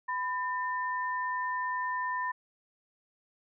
sine tone pair together, 1000 / 1802.5 Hz, B5 / A6, +21 / +41 cents, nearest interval minor seventh, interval 1020 cents, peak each -31 / -35 dBFS, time 0.08-2.32 s, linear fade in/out 10 ms, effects none

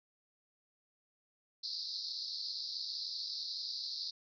white band-pass noise, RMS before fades -41 dBFS, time 1.63-4.11 s, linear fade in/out 10 ms, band 4000 to 5100 Hz, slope 96 dB/octave, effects none

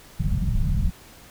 pink low-pass noise, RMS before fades -22 dBFS, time 0.19-0.91 s, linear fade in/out 10 ms, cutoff 190 Hz, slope 48 dB/octave, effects pink hiss -48 dBFS RMS until 1.3 s

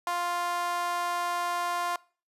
sawtooth tone with high-pass filter, 350 Hz, F4, 4 cents sharp, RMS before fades -30 dBFS, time 0.07-1.96 s, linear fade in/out 2 ms, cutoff 880 Hz, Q 9.4, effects noise-tail reverb RT60 0.4 s tail -23 dB re dry + resampled to 32000 Hz

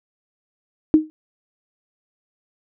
sine tone with exponential decay, 311.1 Hz, D#4, in tune, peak -5 dBFS, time 0.94-1.1 s, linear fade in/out 0 ms, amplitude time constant 33 ms, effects none

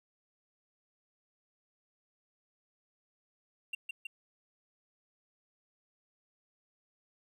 triangle tone with echo, 2756 Hz, F7, 24 cents flat, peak -32 dBFS, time 3.73-3.75 s, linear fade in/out 5 ms, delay 160 ms, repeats 2, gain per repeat -2 dB, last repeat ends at 4.07 s, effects none

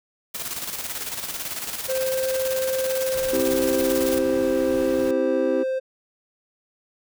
white noise with tremolo, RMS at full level -29 dBFS, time 0.34-4.19 s, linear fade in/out 10 ms, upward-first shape square, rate 18 Hz, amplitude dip 50%
triangle tone, 523.3 Hz, C5, in tune, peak -20 dBFS, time 1.88-5.8 s, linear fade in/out 20 ms
pink noise, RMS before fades -38 dBFS, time 3.14-5.11 s, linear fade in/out 2 ms
triangle chord, C major, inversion none, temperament just, 261.6 / 327 / 392.4 Hz, C4 / E4 / G4, 0 / -14 / +2 cents, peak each -24 dBFS, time 3.32-5.64 s, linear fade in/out 20 ms
effects none

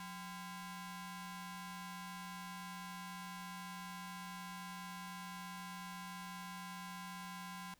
sawtooth ring-modulated tone, 602 Hz, D5, 43 cents sharp, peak -39 dBFS, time 0-7.74 s, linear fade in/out 2 ms, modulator 421 Hz, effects pink hiss -70 dBFS RMS until 7.79 s

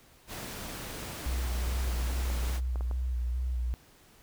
pink noise, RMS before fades -40 dBFS, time 0.27-2.61 s, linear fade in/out 50 ms
sine tone with vibrato, 61.74 Hz, B1, in tune, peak -28 dBFS, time 1.26-3.74 s, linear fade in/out 0 ms, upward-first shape square, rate 2.4 Hz, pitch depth 34 cents each way
clicks, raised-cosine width 1 ms, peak -28 dBFS, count 6, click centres 2.301 / 2.431 / 2.496 / 2.758 / 2.809 / 2.912 s
effects pink hiss -59 dBFS RMS until 4.22 s

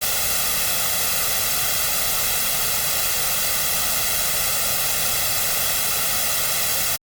white noise with comb filter, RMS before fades -21 dBFS, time 0.01-6.97 s, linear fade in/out 20 ms, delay 1.5 ms, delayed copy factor +0.8, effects Opus 48 kbps

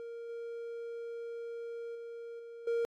triangle tone with level steps, 466.2 Hz, A#4, in tune, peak -39 / -37 / -40 / -43 / -27 dBFS, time 0-2.85 s, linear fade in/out 0 ms, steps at 0.29 / 1.95 / 2.39 / 2.67 s, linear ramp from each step 5 ms, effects AAC 64 kbps

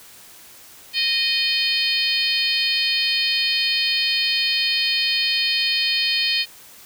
harmonic tone with a mistuned harmonic, 619 Hz, D#5, 9 cents flat, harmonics 3 / 4 / 5 / 6 / 7 / 8, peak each -30 / -24 / -24 / -29 / -22 / -28 dBFS, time 0.93-6.46 s, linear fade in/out 50 ms, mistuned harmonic 6, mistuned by -26 cents, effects white hiss -45 dBFS RMS until 6.85 s

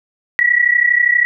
sine tone pair together, 1918 / 1950.4 Hz, A#6 / B6, +49 / -22 cents, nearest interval unison, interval 29 cents, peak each -13 dBFS, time 0.39-1.25 s, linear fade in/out 0 ms, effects none

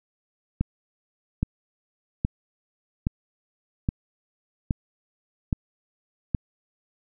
click train, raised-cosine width 5 ms, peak -10 dBFS, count 8, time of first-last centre 0.61-6.348 s, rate 1.22 Hz, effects none

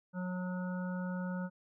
harmonic tone, 181.9 Hz, F#3, 29 cents flat, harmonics 1 / 3 / 5 / 7 / 8, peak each -35 / -45 / -49 / -52 / -48 dBFS, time 0.13-1.5 s, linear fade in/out 50 ms, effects none

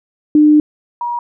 sine tone pair in turn, 301.1 / 955.9 Hz, D4 / A#5, +43 / +43 cents, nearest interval octave + minor sixth, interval 2000 cents, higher second, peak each -5 / -17 dBFS, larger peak first, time 0.35-0.6 / 1.01-1.19 s, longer first, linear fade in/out 2 ms, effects none

